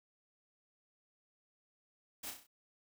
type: noise with echo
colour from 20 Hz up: white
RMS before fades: -44 dBFS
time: 2.23-2.31 s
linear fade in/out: 10 ms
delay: 32 ms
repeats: 5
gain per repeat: -5 dB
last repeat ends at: 2.47 s
effects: none